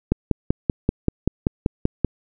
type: click train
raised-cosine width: 3 ms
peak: -4 dBFS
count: 11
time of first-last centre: 0.12-2.047 s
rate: 5.19 Hz
effects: none